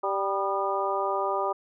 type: harmonic tone with a mistuned harmonic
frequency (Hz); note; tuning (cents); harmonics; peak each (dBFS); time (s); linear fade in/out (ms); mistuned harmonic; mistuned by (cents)
195.7; G3; -3; 2 / 3 / 4 / 5 / 6; -31 / -31 / -31 / -31 / -31; 0.03-1.53; 10; 6; +60
effects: none